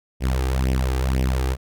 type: tone with flanger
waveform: sawtooth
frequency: 64.8 Hz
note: C2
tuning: 16 cents flat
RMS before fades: -21 dBFS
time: 0.2-1.57 s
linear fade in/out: 50 ms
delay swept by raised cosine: 0.35 to 2.55 ms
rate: 2 Hz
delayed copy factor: +0.75
effects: none